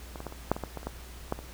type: clicks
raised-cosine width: 1 ms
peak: -24 / -24 / -21 / -28 / -9 / -21 / -19 / -22 / -29 / -18 / -14 / -27 dBFS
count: 12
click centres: 0.158 / 0.204 / 0.267 / 0.324 / 0.516 / 0.565 / 0.637 / 0.773 / 0.831 / 0.87 / 1.324 / 1.39 s
effects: added 60 Hz sine -44 dBFS peak until 1.53 s + pink hiss -49 dBFS RMS until 1.53 s